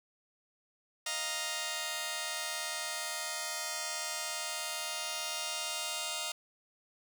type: chord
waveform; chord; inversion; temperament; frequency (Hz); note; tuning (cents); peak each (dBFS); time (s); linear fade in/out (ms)
5% pulse; Eb suspended second; none; just; 622.3 / 700 / 933.4; Eb5 / F5 / Bb5; 0 / +4 / +2; -28; 1.06-6.32; 5
effects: none